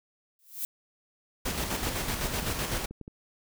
violet noise with exponential growth, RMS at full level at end -29 dBFS, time 0.39-0.65 s, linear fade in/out 1 ms, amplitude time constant 55 ms
pink noise with tremolo, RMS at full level -30 dBFS, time 1.45-2.86 s, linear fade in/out 10 ms, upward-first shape square, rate 7.9 Hz, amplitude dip 40%
clicks, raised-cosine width 3 ms, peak -29 dBFS, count 8, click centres 1.87 / 2.157 / 2.316 / 2.43 / 2.746 / 2.91 / 3.013 / 3.079 s
effects none

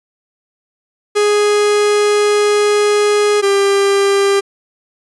45% pulse tone pair in turn, 415.3 / 397.2 Hz, G#4 / G4, 0 / +23 cents, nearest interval minor second, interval 77 cents, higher first, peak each -10 dBFS, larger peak neither, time 1.15-3.42 / 3.42-4.41 s, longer first, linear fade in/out 20 ms, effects resampled to 24000 Hz

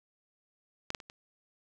clicks, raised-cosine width 0.2 ms, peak -17 / -16 / -30 / -30 dBFS, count 4, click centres 0.904 / 0.948 / 1.002 / 1.099 s, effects none

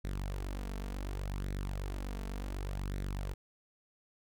sawtooth tone with flanger, 48.1 Hz, G1, 32 cents flat, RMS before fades -38 dBFS, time 0.04-3.34 s, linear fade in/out 10 ms, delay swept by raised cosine 0.5 to 4.5 ms, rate 0.68 Hz, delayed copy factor +0.55, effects none

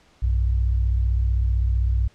sine tone pair together, 60.8 / 96.45 Hz, B1 / G2, -26 / -28 cents, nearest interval minor sixth, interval 798 cents, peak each -18 / -26 dBFS, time 0.22-2.08 s, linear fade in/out 10 ms, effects pink hiss -57 dBFS RMS until 2.14 s + low-pass 6000 Hz 12 dB/octave

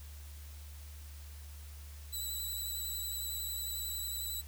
5% pulse tone with vibrato, 3951 Hz, B7, in tune, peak -30 dBFS, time 2.12-4.42 s, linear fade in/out 20 ms, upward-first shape triangle, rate 11 Hz, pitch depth 26 cents each way, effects added 73 Hz sine -46 dBFS peak until 4.47 s + white hiss -57 dBFS RMS until 4.47 s

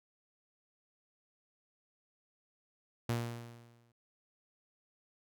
sawtooth tone with exponential decay, 117.9 Hz, A#2, 20 cents sharp, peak -26 dBFS, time 3.09-3.92 s, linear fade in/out 5 ms, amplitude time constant 180 ms, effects none

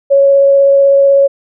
sine tone with vibrato, 554.4 Hz, C#5, in tune, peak -4 dBFS, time 0.1-1.28 s, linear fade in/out 20 ms, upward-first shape triangle, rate 16 Hz, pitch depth 9 cents each way, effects none

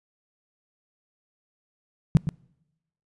sine tone with echo, 155.56 Hz, D#3, in tune, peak -11 dBFS, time 2.15-2.17 s, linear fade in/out 0 ms, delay 120 ms, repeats 1, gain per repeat -10 dB, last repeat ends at 2.29 s, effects noise-tail reverb RT60 0.9 s tail -25 dB re dry + resampled to 24000 Hz

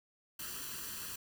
white noise with comb filter, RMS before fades -43 dBFS, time 0.39-1.16 s, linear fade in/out 5 ms, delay 0.68 ms, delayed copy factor +0.7, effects none

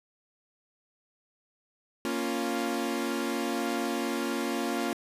sawtooth chord, Bb minor, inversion none, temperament equal, 233.1 / 277.2 / 349.2 Hz, Bb3 / Db4 / F4, 0 / 0 / 0 cents, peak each -29 dBFS, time 2.05-4.93 s, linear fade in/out 0 ms, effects resampled to 32000 Hz

